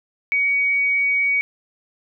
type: tone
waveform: sine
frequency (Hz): 2252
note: C#7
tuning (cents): +27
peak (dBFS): -16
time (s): 0.32-1.41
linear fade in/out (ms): 0
effects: none